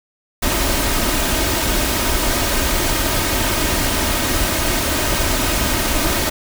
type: noise with comb filter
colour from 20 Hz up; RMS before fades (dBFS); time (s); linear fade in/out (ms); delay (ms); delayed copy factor
pink; -18; 0.42-6.3; 10; 3.2; +0.5
effects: none